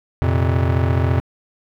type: chord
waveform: square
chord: F suspended fourth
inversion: none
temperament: just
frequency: 87.31 / 116.41 / 130.96 Hz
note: F2 / Bb2 / C3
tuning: 0 / -2 / +2 cents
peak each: -18 / -22 / -22 dBFS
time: 0.22-1.2 s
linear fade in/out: 0 ms
effects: low-pass 2000 Hz 12 dB/octave + 8-bit